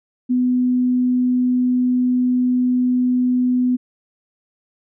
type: tone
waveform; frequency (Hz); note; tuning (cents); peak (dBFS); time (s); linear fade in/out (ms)
sine; 250; B3; +21; -14; 0.29-3.77; 20
effects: none